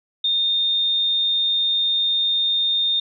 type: tone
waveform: sine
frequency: 3648 Hz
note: A#7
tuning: 38 cents flat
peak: -17 dBFS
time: 0.24-3 s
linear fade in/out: 5 ms
effects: none